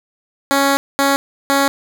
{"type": "tone bursts at uneven times", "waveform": "10% pulse", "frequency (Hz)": 277.2, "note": "C#4", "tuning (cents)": 0, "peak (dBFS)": -4, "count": 3, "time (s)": [[0.51, 0.77], [0.99, 1.16], [1.5, 1.68]], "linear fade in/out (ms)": 0, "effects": []}